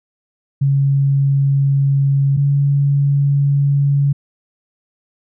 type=tone pair in turn; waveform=sine; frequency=138.59 / 141.01 Hz; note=C#3 / C#3; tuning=0 / +30 cents; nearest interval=unison; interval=30 cents; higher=second; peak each=-11 dBFS; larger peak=neither; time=0.61-2.37 / 2.37-4.13 s; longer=neither; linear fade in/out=10 ms; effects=none